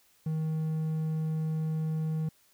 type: tone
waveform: triangle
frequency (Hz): 157.8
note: D#3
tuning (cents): +25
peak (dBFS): -26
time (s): 0.26-2.29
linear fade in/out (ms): 5
effects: white hiss -65 dBFS RMS until 2.53 s